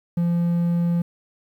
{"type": "tone", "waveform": "triangle", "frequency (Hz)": 171.8, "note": "F3", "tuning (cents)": -28, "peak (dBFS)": -16, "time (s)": [0.17, 1.02], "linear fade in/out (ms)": 5, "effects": ["9-bit"]}